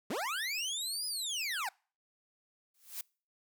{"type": "linear two-way sweep", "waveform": "25% pulse", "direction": "up then down", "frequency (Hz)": [161.5, 5050, 706], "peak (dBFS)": -30, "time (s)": [0.1, 1.69], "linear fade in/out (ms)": 5, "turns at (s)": 1.06}
{"type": "noise with exponential growth", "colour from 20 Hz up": "blue", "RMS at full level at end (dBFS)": -36, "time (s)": [2.74, 3.01], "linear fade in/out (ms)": 5, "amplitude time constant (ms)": 58}
{"effects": ["noise-tail reverb RT60 0.4 s tail -26 dB re dry"]}